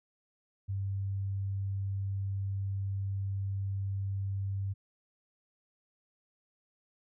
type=tone; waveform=sine; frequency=98 Hz; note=G2; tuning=in tune; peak=-31 dBFS; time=0.68-4.74 s; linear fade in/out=20 ms; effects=none